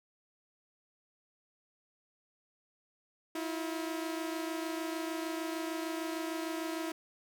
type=tone pair together; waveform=sawtooth; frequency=322.6 / 349.2 Hz; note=E4 / F4; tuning=-37 / 0 cents; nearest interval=minor second; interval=137 cents; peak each=-32 / -37 dBFS; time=3.35-6.92 s; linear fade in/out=5 ms; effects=none